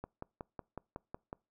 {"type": "click train", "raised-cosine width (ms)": 1, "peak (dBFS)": -27, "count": 8, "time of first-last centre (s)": [0.04, 1.329], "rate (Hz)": 5.43, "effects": ["noise-tail reverb RT60 0.3 s tail -26 dB re dry"]}